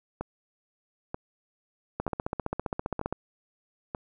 two click trains, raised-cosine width 1 ms, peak -15 / -18 dBFS, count 18 / 5, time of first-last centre 2-3.126 / 0.21-3.948 s, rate 15.1 / 1.07 Hz, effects none

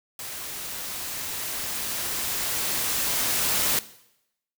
white noise with level ramp, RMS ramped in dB -36 to -23 dBFS, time 0.19-3.79 s, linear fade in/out 2 ms, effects noise-tail reverb RT60 0.8 s tail -17 dB re dry

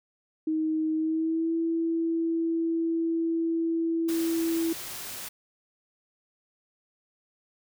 sine tone with pitch glide, 314.7 to 330 Hz, D#4 to E4, +20 to +2 cents, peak -24 dBFS, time 0.47-4.73 s, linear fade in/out 5 ms, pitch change +82 cents, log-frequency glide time 0.95-1.54 s
white noise, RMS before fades -38 dBFS, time 4.08-5.29 s, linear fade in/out 10 ms
effects none

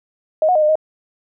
sine tone with pitch steps, 626 / 729 / 618 / 606 / 625 Hz, D#5 / F#5 / D#5 / D#5 / D#5, +10 / -26 / -12 / -46 / +8 cents, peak -11 dBFS, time 0.42-0.755 s, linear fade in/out 2 ms, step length 67 ms, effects none

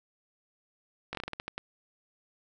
slowing click train, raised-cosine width 0.3 ms, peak -19 dBFS, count 10, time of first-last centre 1.13-1.58 s, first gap 19 ms, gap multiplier 1.23, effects none

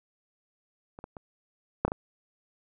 clicks, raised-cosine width 1 ms, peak -29 / -25 / -27 / -8 / -17 / -16 dBFS, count 6, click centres 0.989 / 1.041 / 1.168 / 1.85 / 1.88 / 1.919 s, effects none

